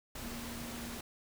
sine tone in noise, 236 Hz, A#3, 22 cents sharp, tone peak -44 dBFS, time 0.22-0.98 s, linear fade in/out 5 ms, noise pink, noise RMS -44 dBFS, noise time 0.15-1.01 s, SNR -3 dB, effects none

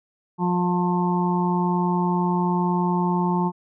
harmonic tone, 177.9 Hz, F3, 32 cents sharp, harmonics 1 / 2 / 4 / 5 / 6, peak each -21 / -27 / -36 / -25 / -31 dBFS, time 0.38-3.52 s, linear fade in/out 50 ms, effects none

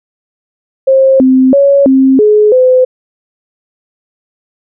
sine tone with pitch steps, 533 / 260 / 559 / 265.6 / 422.8 / 510 Hz, C5 / C4 / C#5 / C4 / G#4 / C5, +32 / -11 / +14 / +26 / +31 / -44 cents, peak -3 dBFS, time 0.87-2.85 s, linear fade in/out 10 ms, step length 330 ms, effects none

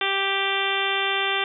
harmonic tone, 392 Hz, G4, in tune, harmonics 1 / 2 / 3 / 4 / 5 / 6 / 7 / 8 / 9, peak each -30 / -30 / -30 / -30 / -30 / -30 / -30 / -30 / -30 dBFS, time 0.01-1.44 s, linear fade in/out 2 ms, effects none

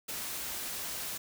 white noise, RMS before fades -38 dBFS, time 0.08-1.18 s, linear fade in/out 10 ms, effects none

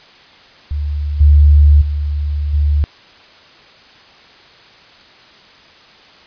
sine tone with level steps, 73.42 Hz, D2, in tune, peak -16 / -4 / -15 / -10 dBFS, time 0.71-2.84 s, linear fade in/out 0 ms, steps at 1.2 / 1.81 / 2.53 s, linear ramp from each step 10 ms, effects white hiss -43 dBFS RMS until 6.26 s + resampled to 11025 Hz

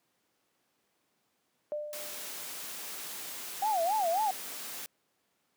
sine tone with exponential decay, 597 Hz, D5, 28 cents sharp, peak -30 dBFS, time 1.72-2.51 s, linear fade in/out 0 ms, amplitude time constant 170 ms
white noise, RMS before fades -41 dBFS, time 1.93-4.86 s, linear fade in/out 0 ms
sine tone with vibrato, 760 Hz, F#5, 46 cents sharp, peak -26 dBFS, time 3.62-4.31 s, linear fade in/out 5 ms, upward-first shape sine, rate 3.7 Hz, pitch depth 250 cents each way
effects pink hiss -75 dBFS RMS until 5.56 s + high-pass 200 Hz 12 dB/octave

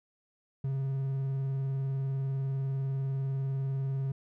triangle tone with vibrato, 135.2 Hz, C#3, 43 cents flat, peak -27 dBFS, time 0.64-4.12 s, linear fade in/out 5 ms, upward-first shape triangle, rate 20 Hz, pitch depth 47 cents each way, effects none

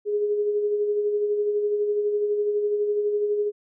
sine tone with tremolo, 415.3 Hz, G#4, in tune, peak -19 dBFS, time 0.05-3.52 s, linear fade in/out 50 ms, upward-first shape sine, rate 12 Hz, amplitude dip 40%, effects none

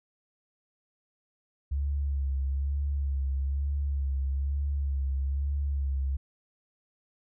sine tone with vibrato, 69.3 Hz, C#2, in tune, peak -26 dBFS, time 1.71-6.17 s, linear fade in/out 10 ms, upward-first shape sine, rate 1.1 Hz, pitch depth 44 cents each way, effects none

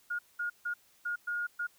sine tone bursts at uneven times, 1429 Hz, F6, 39 cents sharp, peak -31 dBFS, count 6, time 0.1-0.19 / 0.39-0.5 / 0.65-0.74 / 1.05-1.16 / 1.27-1.47 / 1.59-1.67 s, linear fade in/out 10 ms, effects white hiss -65 dBFS RMS until 1.78 s

